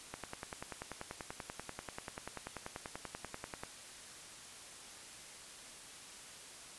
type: click train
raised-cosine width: 0.5 ms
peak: -26 dBFS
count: 37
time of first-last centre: 0.14-3.635 s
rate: 10.3 Hz
effects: white hiss -52 dBFS RMS until 6.78 s + resampled to 24000 Hz